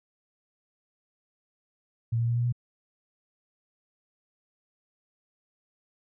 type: tone with pitch steps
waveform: sine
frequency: 115.5 / 116.98 / 118.47 / 119.99 / 121.52 Hz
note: A#2 / A#2 / A#2 / B2 / B2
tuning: -16 / +7 / +28 / -50 / -28 cents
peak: -23 dBFS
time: 2.12-2.525 s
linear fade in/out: 10 ms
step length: 81 ms
effects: none